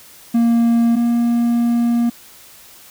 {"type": "tone pair in turn", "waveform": "triangle", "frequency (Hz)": [233.1, 236.2], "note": ["A#3", "A#3"], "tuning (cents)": [0, 23], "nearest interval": "unison", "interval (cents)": 23, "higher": "second", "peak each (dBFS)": [-9, -11], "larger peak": "first", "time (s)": [[0.34, 0.96], [0.96, 2.1]], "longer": "second", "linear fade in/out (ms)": 10, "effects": ["white hiss -43 dBFS RMS until 2.9 s"]}